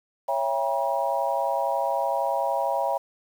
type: chord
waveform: sine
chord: C# diminished seventh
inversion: none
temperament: just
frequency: 554.4 / 665.2 / 798.3 / 957.9 Hz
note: C#5 / E5 / G5 / Bb5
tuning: 0 / +16 / +31 / +47 cents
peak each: -28 dBFS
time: 0.28-2.98 s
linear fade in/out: 10 ms
effects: 8-bit